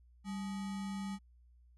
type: tone with sample-and-hold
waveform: sine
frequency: 196 Hz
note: G3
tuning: in tune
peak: -37 dBFS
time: 0.24-1.19 s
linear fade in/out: 50 ms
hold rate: 1050 Hz
effects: added 60 Hz sine -60 dBFS peak until 1.77 s + resampled to 24000 Hz